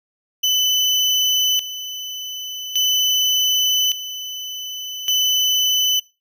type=tone with tremolo; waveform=35% pulse; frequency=3009 Hz; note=F#7; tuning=28 cents sharp; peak=-13 dBFS; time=0.43-6 s; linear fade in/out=10 ms; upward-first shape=square; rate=0.43 Hz; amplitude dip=75%; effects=noise-tail reverb RT60 0.3 s tail -22 dB re dry